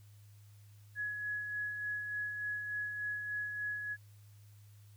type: tone with tremolo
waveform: sine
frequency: 1683 Hz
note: G#6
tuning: 23 cents sharp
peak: -34 dBFS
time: 0.95-3.97 s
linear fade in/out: 50 ms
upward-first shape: sine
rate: 3.4 Hz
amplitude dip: 40%
effects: added 103 Hz sine -55 dBFS peak until 4.96 s + white hiss -69 dBFS RMS until 4.96 s